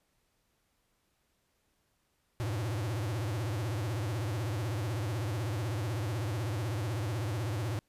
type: tone with vibrato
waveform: square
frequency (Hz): 110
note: A2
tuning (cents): 0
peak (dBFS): -32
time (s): 2.4-7.79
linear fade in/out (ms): 0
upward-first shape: triangle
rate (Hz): 16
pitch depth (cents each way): 290
effects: pink hiss -75 dBFS RMS until 7.88 s + resampled to 32000 Hz